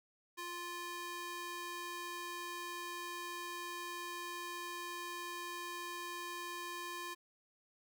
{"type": "tone with high-pass filter", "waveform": "square", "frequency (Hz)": 349.2, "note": "F4", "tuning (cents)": 0, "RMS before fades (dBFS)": -44, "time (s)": [0.37, 7.15], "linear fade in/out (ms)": 20, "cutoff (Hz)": 840, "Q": 0.87, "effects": []}